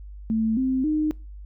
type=tone with pitch steps; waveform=sine; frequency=221.9 / 260.9 / 306.6 Hz; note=A3 / C4 / D#4; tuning=+15 / -5 / -25 cents; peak=-20 dBFS; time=0.3-1.11 s; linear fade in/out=0 ms; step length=270 ms; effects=noise-tail reverb RT60 0.3 s tail -24 dB re dry + added 50 Hz sine -37 dBFS peak until 1.45 s